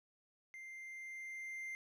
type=tone with level ramp; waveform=triangle; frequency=2093 Hz; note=C7; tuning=in tune; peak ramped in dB=-47 to -40 dBFS; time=0.54-1.75 s; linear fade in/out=0 ms; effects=none